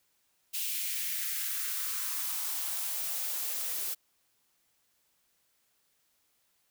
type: noise with high-pass filter sweep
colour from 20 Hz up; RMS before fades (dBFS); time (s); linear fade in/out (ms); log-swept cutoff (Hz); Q
blue; -34; 0.53-3.95; 20; 2800 to 370; 2.2
effects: white hiss -73 dBFS RMS until 6.7 s